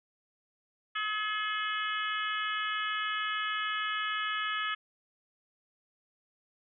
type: harmonic tone with a mistuned harmonic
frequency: 426.5 Hz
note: G#4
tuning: 46 cents sharp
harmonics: 3 / 4 / 5 / 6 / 7 / 8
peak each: -34 / -35 / -40 / -42 / -39 / -42 dBFS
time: 0.95-4.75 s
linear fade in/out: 10 ms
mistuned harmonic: 8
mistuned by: -34 cents
effects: none